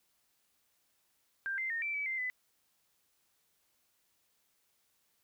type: tone with pitch steps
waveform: sine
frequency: 1585 / 2081 / 1837 / 2334 / 2291 / 2084 / 2006 Hz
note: G6 / C7 / A#6 / D7 / D7 / C7 / B6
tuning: +19 / -10 / -26 / -11 / -44 / -7 / +26 cents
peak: -33 dBFS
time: 1.46-2.3 s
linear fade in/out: 0 ms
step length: 120 ms
effects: white hiss -75 dBFS RMS until 5.23 s